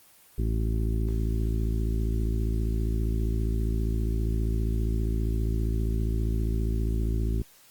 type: harmonic tone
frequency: 55 Hz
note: A1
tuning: in tune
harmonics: 1 / 2 / 3 / 4 / 5 / 6 / 7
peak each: -25 / -30 / -39 / -36 / -41 / -39 / -40 dBFS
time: 0.38-7.42 s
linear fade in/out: 5 ms
effects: white hiss -56 dBFS RMS until 7.7 s + Opus 24 kbps